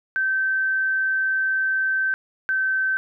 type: tone pair in turn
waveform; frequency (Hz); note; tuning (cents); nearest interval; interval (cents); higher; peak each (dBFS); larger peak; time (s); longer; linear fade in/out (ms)
sine; 1548 / 1542.5; G6 / G6; -22 / -28; unison; 6; first; -19 / -19; neither; 0.16-2.14 / 2.49-2.97; first; 0
effects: none